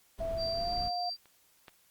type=noise; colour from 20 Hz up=brown; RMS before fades=-41 dBFS; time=0.18-0.89 s; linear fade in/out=10 ms
type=tone with pitch glide; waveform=sine; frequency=660 to 711.5 Hz; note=E5 to F5; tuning=+2 to +32 cents; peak=-32 dBFS; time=0.2-1.1 s; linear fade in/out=10 ms; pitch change=+130 cents; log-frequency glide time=0.49-0.75 s
type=tone with tremolo; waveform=sine; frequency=4699 Hz; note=D8; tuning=in tune; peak=-34 dBFS; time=0.37-1.17 s; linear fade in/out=50 ms; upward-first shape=sine; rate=2.9 Hz; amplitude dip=30%
type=clicks; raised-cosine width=0.3 ms; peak=-41 / -31 dBFS; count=2; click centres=1.257 / 1.682 s
effects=white hiss -66 dBFS RMS until 1.9 s + Opus 48 kbps